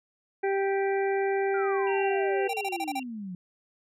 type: harmonic tone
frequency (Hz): 392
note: G4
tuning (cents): 0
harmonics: 1 / 2 / 4 / 5 / 6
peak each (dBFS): -25 / -31 / -37 / -39 / -41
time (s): 0.43-2.48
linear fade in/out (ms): 10
type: exponential sweep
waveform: sine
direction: down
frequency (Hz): 1447 to 174.8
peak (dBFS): -34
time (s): 1.54-3.35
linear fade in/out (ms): 2
type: tone with tremolo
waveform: sine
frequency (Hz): 2756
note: F7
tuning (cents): -24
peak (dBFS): -34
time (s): 1.87-3.03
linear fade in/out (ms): 2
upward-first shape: triangle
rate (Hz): 1.7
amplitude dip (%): 85
type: tone bursts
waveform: square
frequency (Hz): 784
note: G5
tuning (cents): 0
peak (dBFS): -29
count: 7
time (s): 2.49-2.997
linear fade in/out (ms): 5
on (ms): 45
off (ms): 32
effects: resampled to 32000 Hz